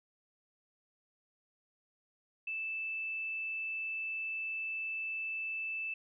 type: tone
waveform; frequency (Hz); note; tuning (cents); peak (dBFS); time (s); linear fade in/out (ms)
sine; 2637; E7; 0; -35; 2.47-5.94; 5
effects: none